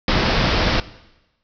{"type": "low-pass noise", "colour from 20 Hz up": "pink", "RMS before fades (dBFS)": -18, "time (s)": [0.08, 0.8], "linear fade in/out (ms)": 2, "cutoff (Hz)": 5400, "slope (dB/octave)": 96, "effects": ["noise-tail reverb RT60 1.0 s tail -18 dB re dry"]}